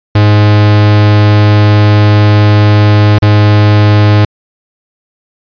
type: tone with dropouts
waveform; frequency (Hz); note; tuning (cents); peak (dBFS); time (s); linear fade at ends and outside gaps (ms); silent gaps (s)
45% pulse; 104.6; G#2; +13; -3; 0.15-4.25; 5; 3.186-3.222
effects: resampled to 11025 Hz